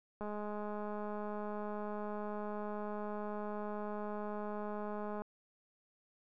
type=click train; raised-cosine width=1 ms; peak=-29 dBFS; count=1048; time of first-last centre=0.21-5.22 s; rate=209 Hz; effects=none